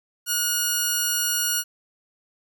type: tone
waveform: 5% pulse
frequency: 1440 Hz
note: F#6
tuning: 47 cents flat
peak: -10 dBFS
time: 0.26-1.64 s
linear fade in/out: 50 ms
effects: none